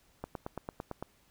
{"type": "click train", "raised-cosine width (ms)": 1, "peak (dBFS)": -23, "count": 8, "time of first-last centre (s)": [0.24, 1.026], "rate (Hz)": 8.91, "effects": ["pink hiss -67 dBFS RMS until 1.3 s"]}